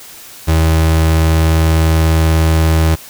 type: tone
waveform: 35% pulse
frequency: 80.3 Hz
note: E2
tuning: 45 cents flat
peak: -7 dBFS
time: 0.47-2.96 s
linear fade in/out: 20 ms
effects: white hiss -35 dBFS RMS until 3.09 s